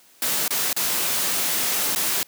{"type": "noise with dropouts", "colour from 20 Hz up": "white", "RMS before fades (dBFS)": -23, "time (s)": [0.22, 2.23], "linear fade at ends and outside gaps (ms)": 2, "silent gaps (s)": [[0.48, 0.506], [0.73, 0.764], [1.95, 1.959]], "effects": ["white hiss -54 dBFS RMS until 2.27 s", "high-pass 150 Hz 12 dB/octave"]}